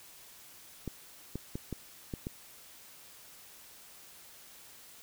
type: clicks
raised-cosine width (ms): 3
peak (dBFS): -23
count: 6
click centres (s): 0.877 / 1.356 / 1.555 / 1.727 / 2.138 / 2.269
effects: white hiss -54 dBFS RMS until 5.02 s